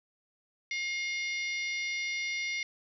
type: harmonic tone with a mistuned harmonic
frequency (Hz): 713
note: F5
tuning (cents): +36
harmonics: 3 / 4 / 5 / 6 / 7 / 8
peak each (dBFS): -32 / -45 / -43 / -47 / -45 / -44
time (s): 0.71-2.63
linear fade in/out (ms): 2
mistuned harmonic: 7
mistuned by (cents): -39
effects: none